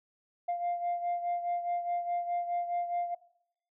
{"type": "beating tone pair", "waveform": "sine", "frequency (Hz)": [698.5, 703.3], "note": ["F5", "F5"], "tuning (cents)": [0, 12], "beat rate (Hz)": 4.8, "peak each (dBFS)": [-29, -36], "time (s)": [0.48, 3.15], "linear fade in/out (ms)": 10, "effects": ["noise-tail reverb RT60 0.7 s tail -19 dB re dry", "tanh soft clip ceiling -26 dBFS"]}